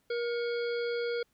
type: harmonic tone with a mistuned harmonic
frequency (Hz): 474.3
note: A#4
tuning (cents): +30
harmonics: 1 / 3 / 5 / 7 / 9 / 10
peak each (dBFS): -30 / -40 / -44 / -47 / -49 / -50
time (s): 0.1-1.23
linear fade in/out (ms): 5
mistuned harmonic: 5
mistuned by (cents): -120
effects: pink hiss -73 dBFS RMS until 1.33 s